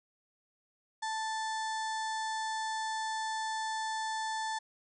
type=harmonic tone; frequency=880 Hz; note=A5; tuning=in tune; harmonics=1 / 2 / 4 / 5 / 6 / 7 / 8 / 9 / 10; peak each=-34 / -40 / -46 / -48 / -50 / -51 / -52 / -53 / -54 dBFS; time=1.02-4.59 s; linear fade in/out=10 ms; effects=none